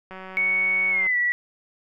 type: click train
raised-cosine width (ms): 0.5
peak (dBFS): -24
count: 181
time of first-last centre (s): 0.11-1.067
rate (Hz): 188
type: tone with pitch glide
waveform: sine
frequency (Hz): 2223 to 1946.4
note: C#7 to B6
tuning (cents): +4 to -26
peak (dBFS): -19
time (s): 0.37-1.32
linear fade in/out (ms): 0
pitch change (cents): -230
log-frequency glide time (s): 0.9-1.17
effects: none